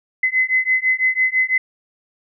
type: beating tone pair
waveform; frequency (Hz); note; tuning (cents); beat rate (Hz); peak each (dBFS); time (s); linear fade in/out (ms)
sine; 2034 / 2040; C7 / C7; -50 / -44; 6; -18 / -18; 0.23-1.58; 5
effects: none